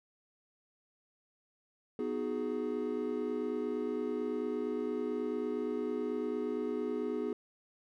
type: chord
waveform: triangle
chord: G# minor seventh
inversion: first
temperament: equal with one note detuned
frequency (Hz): 246.9 / 311.1 / 370 / 418.9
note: B3 / D#4 / F#4 / G#4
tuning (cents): 0 / 0 / 0 / +15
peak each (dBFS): -36 / -38 / -38 / -34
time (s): 1.99-7.33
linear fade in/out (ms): 2
effects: none